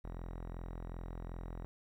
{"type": "tone with low-pass filter", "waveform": "sawtooth", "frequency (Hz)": 42.66, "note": "F1", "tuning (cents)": -40, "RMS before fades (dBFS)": -44, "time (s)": [0.04, 1.65], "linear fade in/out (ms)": 0, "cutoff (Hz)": 1200, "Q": 0.94, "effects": ["12-bit"]}